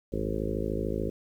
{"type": "harmonic tone with a mistuned harmonic", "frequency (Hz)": 53.5, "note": "A1", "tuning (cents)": -48, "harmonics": [1, 2, 3, 4, 5, 6, 7, 8, 9, 10], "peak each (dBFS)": [-35, -38, -38, -36, -40, -37, -36, -36, -39, -39], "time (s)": [0.12, 1.1], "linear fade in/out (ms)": 10, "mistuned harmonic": 2, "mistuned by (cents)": -60, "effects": ["10-bit"]}